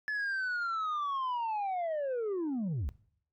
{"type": "linear sweep", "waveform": "sine", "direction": "down", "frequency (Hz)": [1729, 54.9], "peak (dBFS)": -28, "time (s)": [0.08, 2.89], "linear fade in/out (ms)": 0, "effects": ["noise-tail reverb RT60 0.6 s tail -21 dB re dry", "tanh soft clip ceiling -30 dBFS"]}